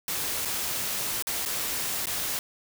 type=noise with dropouts; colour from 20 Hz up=white; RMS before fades=-30 dBFS; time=0.08-2.39 s; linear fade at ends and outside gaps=1 ms; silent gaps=0.45-0.455 / 1.224-1.27 / 1.452-1.459 / 2.057-2.069 s; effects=none